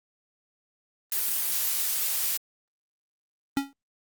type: noise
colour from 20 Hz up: blue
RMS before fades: -27 dBFS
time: 1.12-2.37 s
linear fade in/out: 0 ms
type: tone with exponential decay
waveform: square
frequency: 277.2 Hz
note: C#4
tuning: in tune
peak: -20 dBFS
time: 3.57-3.73 s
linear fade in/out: 0 ms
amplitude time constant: 34 ms
effects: Opus 32 kbps